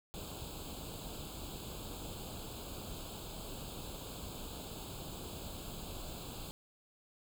pink noise with comb filter, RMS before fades -45 dBFS, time 0.14-6.51 s, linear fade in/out 0 ms, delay 0.26 ms, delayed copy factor +1, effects none

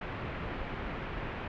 pink low-pass noise, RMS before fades -38 dBFS, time 0.01-1.48 s, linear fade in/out 5 ms, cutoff 2600 Hz, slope 24 dB/octave, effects none

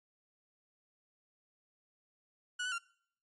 30% pulse tone with pitch steps, 1469 / 1498 / 1385 Hz, F#6 / F#6 / F6, -13 / +21 / -15 cents, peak -32 dBFS, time 2.59-2.785 s, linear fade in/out 10 ms, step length 65 ms, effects noise-tail reverb RT60 0.6 s tail -24 dB re dry + MP3 48 kbps

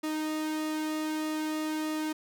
sawtooth tone with flanger, 310 Hz, D#4, 6 cents flat, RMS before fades -32 dBFS, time 0.03-2.13 s, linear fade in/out 10 ms, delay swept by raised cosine 1.3 to 1.95 ms, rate 1.6 Hz, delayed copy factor -0.55, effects none

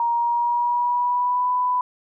sine tone with pitch glide, 940 to 994.7 Hz, A#5 to B5, +14 to +12 cents, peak -18 dBFS, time 0-1.81 s, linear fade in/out 2 ms, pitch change +98 cents, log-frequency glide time 0.11-1.5 s, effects none

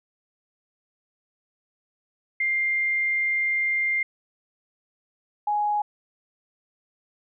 sine tone pair in turn, 2100 / 833.4 Hz, C7 / G#5, +6 / +6 cents, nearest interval octave + major third, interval 1600 cents, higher first, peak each -21 dBFS, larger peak neither, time 2.4-4.03 / 5.47-5.82 s, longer first, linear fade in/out 5 ms, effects none

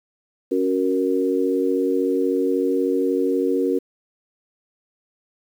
sine chord, F# major, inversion second, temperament equal, 277.2 / 370 / 466.2 Hz, C#4 / F#4 / A#4, 0 / 0 / 0 cents, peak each -22 dBFS, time 0.51-3.79 s, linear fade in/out 10 ms, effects 8-bit

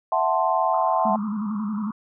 sine chord, F# half-diminished seventh, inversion third, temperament equal, 659.3 / 740 / 880 / 1046.5 Hz, E5 / F#5 / A5 / C6, 0 / 0 / 0 / 0 cents, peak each -24 dBFS, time 0.12-1.16 s, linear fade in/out 2 ms
pink band-pass noise, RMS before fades -40 dBFS, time 0.73-1.92 s, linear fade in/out 5 ms, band 950 to 1300 Hz, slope 96 dB/octave
sine tone with vibrato, 210.4 Hz, G#3, 23 cents sharp, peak -24 dBFS, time 1.05-1.91 s, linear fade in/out 5 ms, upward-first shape square, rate 11 Hz, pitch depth 62 cents each way
effects none

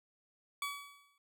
20% pulse tone with exponential decay, 1138 Hz, C#6, 45 cents sharp, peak -29 dBFS, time 0.62-1.18 s, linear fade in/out 2 ms, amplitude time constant 120 ms, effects none

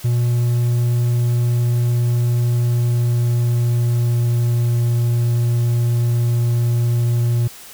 triangle tone with pitch glide, 120.2 to 118.89 Hz, B2 to A#2, -46 to +35 cents, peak -12 dBFS, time 0.04-7.48 s, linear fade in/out 10 ms, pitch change -19 cents, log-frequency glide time 2.36-4.85 s, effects white hiss -39 dBFS RMS until 7.73 s

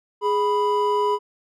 triangle tone pair together, 415.3 / 987.8 Hz, G#4 / B5, 0 / 0 cents, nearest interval octave + minor third, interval 1500 cents, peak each -19 / -19 dBFS, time 0.21-1.19 s, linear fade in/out 50 ms, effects none

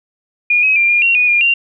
sine tone with pitch steps, 2433 / 2545 / 2383 / 2415 / 2745 / 2467 / 2412 / 2769 Hz, D#7 / D#7 / D7 / D7 / F7 / D#7 / D7 / F7, -39 / +39 / +25 / +48 / -31 / -15 / +46 / -15 cents, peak -9 dBFS, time 0.5-1.54 s, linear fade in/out 5 ms, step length 130 ms, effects none

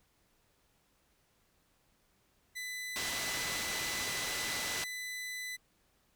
sawtooth tone, 2000 Hz, B6, 21 cents sharp, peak -35 dBFS, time 2.55-5.57 s, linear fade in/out 20 ms
white low-pass noise, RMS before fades -38 dBFS, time 2.96-4.84 s, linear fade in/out 0 ms, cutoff 6500 Hz, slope 12 dB/octave
effects pink hiss -72 dBFS RMS until 6.15 s

